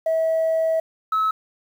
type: tone pair in turn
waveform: sine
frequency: 647 / 1294 Hz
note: E5 / E6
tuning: -32 / -32 cents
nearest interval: octave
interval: 1200 cents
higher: second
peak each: -16 dBFS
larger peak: neither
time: 0.06-0.8 / 1.12-1.31 s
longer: first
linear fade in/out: 5 ms
effects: tanh soft clip ceiling -15 dBFS + 8-bit